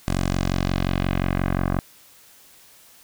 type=tone with low-pass filter sweep; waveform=10% pulse; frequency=45.68 Hz; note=F#1; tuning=21 cents flat; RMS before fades=-23 dBFS; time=0.08-1.79 s; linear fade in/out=0 ms; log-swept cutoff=9800 to 1300 Hz; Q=1.3; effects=white hiss -51 dBFS RMS until 3.03 s